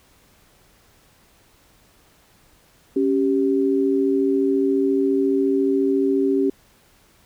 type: tone pair together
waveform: sine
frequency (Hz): 275.9 / 390.2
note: C#4 / G4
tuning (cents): -8 / -8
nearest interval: tritone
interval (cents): 600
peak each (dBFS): -19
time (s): 2.96-6.5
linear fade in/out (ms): 5
effects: pink hiss -56 dBFS RMS until 7.25 s